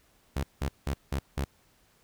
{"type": "tone bursts", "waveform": "sawtooth", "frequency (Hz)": 69.3, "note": "C#2", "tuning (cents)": 0, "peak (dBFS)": -24, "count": 5, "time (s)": [0.36, 1.445], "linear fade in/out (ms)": 5, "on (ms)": 73, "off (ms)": 180, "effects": ["pink hiss -65 dBFS RMS until 2.03 s"]}